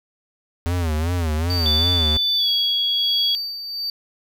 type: tone with vibrato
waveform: square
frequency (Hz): 82.6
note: E2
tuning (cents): +4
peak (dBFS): -20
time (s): 0.66-2.17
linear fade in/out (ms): 0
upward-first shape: sine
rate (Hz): 2.6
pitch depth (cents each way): 140
type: tone with tremolo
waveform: triangle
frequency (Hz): 4615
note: D8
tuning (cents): -31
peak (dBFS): -20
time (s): 1.5-3.9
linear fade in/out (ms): 2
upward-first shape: sine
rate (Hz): 1.3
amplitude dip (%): 60
type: tone with pitch glide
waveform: sine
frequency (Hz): 3500 to 3330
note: A7 to G#7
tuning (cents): -10 to +4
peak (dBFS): -18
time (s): 1.66-3.35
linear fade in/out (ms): 0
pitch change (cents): -86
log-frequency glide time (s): 2.37-2.5
effects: none